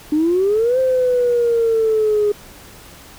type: exponential two-way sweep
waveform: sine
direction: up then down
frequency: 295.9 to 524 to 412 Hz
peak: -12 dBFS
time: 0.12-2.32 s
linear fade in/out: 5 ms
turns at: 0.79 s
effects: tanh soft clip ceiling -8 dBFS + pink hiss -41 dBFS RMS until 3.18 s